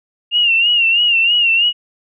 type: tone with vibrato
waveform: sine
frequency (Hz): 2794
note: F7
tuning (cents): 0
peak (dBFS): -10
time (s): 0.31-1.73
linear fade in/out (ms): 50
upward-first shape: sine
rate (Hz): 3.1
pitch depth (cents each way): 76
effects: none